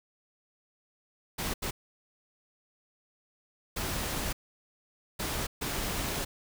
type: noise bursts at uneven times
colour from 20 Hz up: pink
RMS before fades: -33 dBFS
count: 5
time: 1.38-1.54 / 1.62-1.71 / 3.76-4.33 / 5.19-5.47 / 5.61-6.25 s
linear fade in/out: 10 ms
effects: none